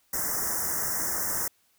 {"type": "band-stop noise", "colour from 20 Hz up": "white", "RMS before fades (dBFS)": -29, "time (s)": [0.13, 1.48], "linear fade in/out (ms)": 5, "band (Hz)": [2000, 5300], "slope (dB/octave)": 96, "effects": ["white hiss -67 dBFS RMS until 1.78 s"]}